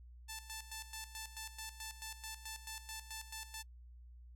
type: tone with tremolo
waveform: 5% pulse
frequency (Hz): 881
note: A5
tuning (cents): +2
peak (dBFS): -32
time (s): 0.28-3.63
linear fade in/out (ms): 20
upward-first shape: square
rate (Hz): 4.6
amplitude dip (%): 75
effects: noise-tail reverb RT60 0.1 s tail -24 dB re dry + added 60 Hz sine -53 dBFS peak until 4.35 s